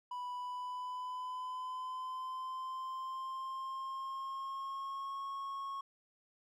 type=tone with pitch glide; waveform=triangle; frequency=987.8 to 1096 Hz; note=B5 to C#6; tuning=0 to -20 cents; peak=-37 dBFS; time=0.11-5.81 s; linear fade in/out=5 ms; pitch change=+180 cents; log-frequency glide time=0.34-5.24 s; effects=none